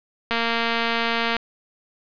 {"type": "click train", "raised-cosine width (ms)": 0.3, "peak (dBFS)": -7, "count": 245, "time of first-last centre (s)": [0.31, 1.366], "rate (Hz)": 231, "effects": ["resampled to 11025 Hz", "8-bit"]}